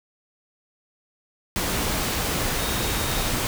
sine tone in noise, 3729 Hz, A#7, in tune, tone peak -36 dBFS, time 2.59-3.29 s, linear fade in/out 0 ms, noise pink, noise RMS -25 dBFS, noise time 1.56-3.47 s, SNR -14 dB, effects none

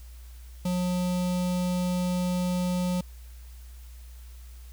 square tone with notch filter, 180 Hz, F#3, 47 cents flat, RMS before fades -27 dBFS, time 0.65-3.01 s, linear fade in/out 5 ms, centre 1700 Hz, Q 1.1, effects added 60 Hz sine -42 dBFS peak until 4.72 s + white hiss -57 dBFS RMS until 4.72 s

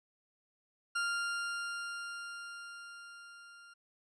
40% pulse tone with level ramp, 1396.9 Hz, F6, in tune, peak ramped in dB -30 to -53 dBFS, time 0.95-3.74 s, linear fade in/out 10 ms, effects resampled to 22050 Hz

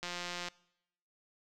click train, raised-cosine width 0.2 ms, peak -22 dBFS, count 81, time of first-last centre 0.03-0.485 s, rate 176 Hz, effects noise-tail reverb RT60 0.8 s tail -23 dB re dry

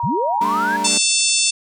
sine tone with pitch glide, 948 to 938.7 Hz, A#5 to A#5, +29 to +12 cents, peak -19 dBFS, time 0-0.87 s, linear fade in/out 2 ms, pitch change -17 cents, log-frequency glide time 0.38-0.52 s
sine linear sweep, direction up, 92.5 to 1697 Hz, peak -19 dBFS, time 0.03-0.77 s, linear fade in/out 10 ms
sawtooth chord, G suspended second, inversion none, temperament equal with one note detuned, 196 / 222.8 / 293.7 Hz, G3 / A3 / D4, 0 / +22 / 0 cents, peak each -25 dBFS, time 0.41-0.98 s, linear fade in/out 5 ms
harmonic tone, 889 Hz, A5, 18 cents sharp, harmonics 3 / 4 / 5 / 6 / 7 / 8 / 9 / 10, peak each -23 / -23 / -23 / -23 / -23 / -23 / -23 / -23 dBFS, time 0.84-1.51 s, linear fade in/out 10 ms
effects none

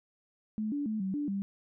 sine tone with pitch steps, 215.4 / 288.2 / 216.7 / 191 / 291.9 / 197.6 Hz, A3 / D4 / A3 / G3 / D4 / G3, -37 / -33 / -26 / -45 / -10 / +14 cents, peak -30 dBFS, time 0.58-1.42 s, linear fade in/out 0 ms, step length 140 ms, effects none

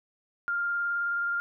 sine tone with vibrato, 1400 Hz, F6, 4 cents sharp, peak -26 dBFS, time 0.48-1.4 s, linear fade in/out 0 ms, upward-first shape square, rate 19 Hz, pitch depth 8 cents each way, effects none

